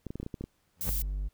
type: clicks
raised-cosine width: 3 ms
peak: -24 dBFS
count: 9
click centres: 0.067 / 0.105 / 0.156 / 0.2 / 0.23 / 0.264 / 0.342 / 0.41 / 0.44 s
type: tone with exponential growth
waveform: 25% pulse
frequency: 85.4 Hz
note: F2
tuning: 38 cents flat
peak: -27 dBFS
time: 0.76-0.9 s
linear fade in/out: 5 ms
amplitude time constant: 29 ms
type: noise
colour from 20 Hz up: violet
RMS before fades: -34 dBFS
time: 0.81-1.02 s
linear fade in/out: 0 ms
type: tone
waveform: triangle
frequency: 49.06 Hz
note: G1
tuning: 2 cents sharp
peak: -28 dBFS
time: 0.86-1.29 s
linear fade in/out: 20 ms
effects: pink hiss -72 dBFS RMS until 1.33 s